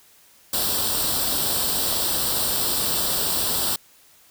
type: noise with comb filter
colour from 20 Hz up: white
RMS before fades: -23 dBFS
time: 0.53-3.76 s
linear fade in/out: 5 ms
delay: 0.23 ms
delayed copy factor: +0.7
effects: white hiss -54 dBFS RMS until 4.3 s